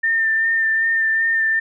sine tone with vibrato, 1800 Hz, A6, 39 cents sharp, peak -15 dBFS, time 0.03-1.6 s, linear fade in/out 10 ms, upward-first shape sine, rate 2.6 Hz, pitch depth 19 cents each way, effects none

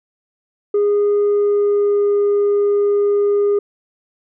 sine tone with pitch glide, 410.7 to 407.9 Hz, G#4 to G#4, -19 to -31 cents, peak -10 dBFS, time 0.74-3.59 s, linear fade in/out 5 ms, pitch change -12 cents, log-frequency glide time 1.23-2.11 s, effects tanh soft clip ceiling -11 dBFS

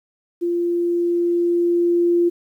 sine tone with level ramp, 345.9 Hz, F4, 17 cents flat, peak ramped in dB -18 to -13 dBFS, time 0.41-2.3 s, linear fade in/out 20 ms, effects 9-bit

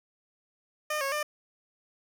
15% pulse tone with pitch steps, 607 / 548 / 599 Hz, D#5 / C#5 / D5, -43 / -20 / +34 cents, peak -22 dBFS, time 0.9-1.23 s, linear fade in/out 5 ms, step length 110 ms, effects none

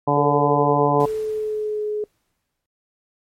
harmonic tone, 144.4 Hz, D3, 29 cents flat, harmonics 1 / 2 / 3 / 4 / 5 / 6 / 7, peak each -23 / -23 / -23 / -23 / -23 / -23 / -23 dBFS, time 0.07-1.06 s, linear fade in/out 10 ms
sine tone with pitch glide, 445.4 to 421.9 Hz, A4 to G#4, +21 to +27 cents, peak -21 dBFS, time 0.17-2.04 s, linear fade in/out 2 ms, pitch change -94 cents, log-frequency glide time 0.55-1.86 s
pink noise with exponential decay, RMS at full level -41 dBFS, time 1-2.66 s, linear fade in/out 1 ms, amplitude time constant 360 ms
effects noise-tail reverb RT60 0.1 s tail -23 dB re dry + MP3 64 kbps

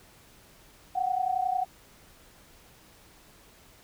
sine tone pair together, 728.9 / 760 Hz, F#5 / F#5, -26 / +46 cents, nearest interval minor second, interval 72 cents, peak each -28 dBFS, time 0.95-1.65 s, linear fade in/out 10 ms, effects pink hiss -56 dBFS RMS until 3.83 s

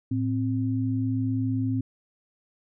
sine tone pair together, 110.6 / 262.1 Hz, A2 / C4, +9 / +3 cents, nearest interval octave + minor third, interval 1494 cents, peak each -26 dBFS, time 0.11-1.81 s, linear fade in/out 5 ms, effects none

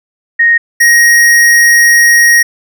sine / square tone pair in turn, 1864 / 1879.1 Hz, A#6 / A#6, -1 / +13 cents, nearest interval unison, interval 14 cents, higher second, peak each -4 dBFS, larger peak neither, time 0.39-0.58 / 0.8-2.43 s, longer second, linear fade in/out 10 ms, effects none

